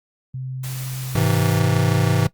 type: tone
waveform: sine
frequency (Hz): 130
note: C3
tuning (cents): -11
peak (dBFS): -26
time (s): 0.34-1.6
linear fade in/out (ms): 5
type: high-pass noise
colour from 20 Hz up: white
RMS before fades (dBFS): -35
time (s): 0.63-1.6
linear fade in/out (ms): 10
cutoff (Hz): 100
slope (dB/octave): 48
type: chord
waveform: square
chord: Ab augmented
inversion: none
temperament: just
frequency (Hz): 103.83 / 129.78 / 162.23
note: Ab2 / C3 / E3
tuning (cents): 0 / -14 / -27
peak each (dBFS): -21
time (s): 1.15-2.27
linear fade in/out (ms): 5
effects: noise-tail reverb RT60 0.1 s tail -18 dB re dry + Opus 48 kbps